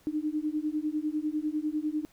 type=beating tone pair; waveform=sine; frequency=300 / 310 Hz; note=D4 / D#4; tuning=+37 / -6 cents; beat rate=10 Hz; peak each=-31 dBFS; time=0.07-2.05 s; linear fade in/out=0 ms; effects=pink hiss -62 dBFS RMS until 2.12 s